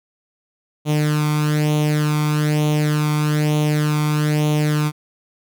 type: tone with flanger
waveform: sawtooth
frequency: 150.8 Hz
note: D3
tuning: 46 cents sharp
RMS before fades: -18 dBFS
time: 0.85-4.92 s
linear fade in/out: 50 ms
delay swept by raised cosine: 0.3 to 0.88 ms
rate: 1.1 Hz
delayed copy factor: +0.7
effects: none